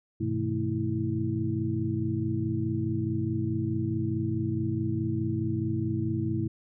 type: tone cluster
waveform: sine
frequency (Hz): 100.4 / 125.1 / 159.6 / 221.6 / 326.8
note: G2 / B2 / D#3 / A3 / E4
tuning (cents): +42 / +23 / +44 / +13 / -15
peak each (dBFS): -32 / -31 / -38 / -34 / -31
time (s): 0.2-6.48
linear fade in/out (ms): 10
effects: none